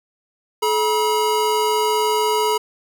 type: tone pair together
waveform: square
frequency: 429 / 963 Hz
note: A4 / B5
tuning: -44 / -44 cents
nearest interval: octave + major second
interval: 1400 cents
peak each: -20 / -20 dBFS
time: 0.62-2.58 s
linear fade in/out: 10 ms
effects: none